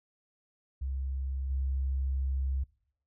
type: tone with level steps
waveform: sine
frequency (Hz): 66.8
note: C2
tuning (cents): +36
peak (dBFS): -31 / -28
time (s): 0.81-2.64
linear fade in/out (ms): 10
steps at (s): 1.5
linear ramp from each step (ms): 5
effects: noise-tail reverb RT60 0.7 s tail -23 dB re dry